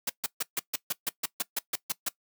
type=noise bursts; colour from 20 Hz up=white; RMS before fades=-29 dBFS; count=13; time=0.07-2.088 s; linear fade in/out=5 ms; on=26 ms; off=140 ms; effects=noise-tail reverb RT60 0.1 s tail -20 dB re dry + high-pass 150 Hz 12 dB/octave